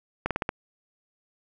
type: slowing click train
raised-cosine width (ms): 0.5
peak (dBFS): -11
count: 5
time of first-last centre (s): 0.26-0.491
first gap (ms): 47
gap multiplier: 1.14
effects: none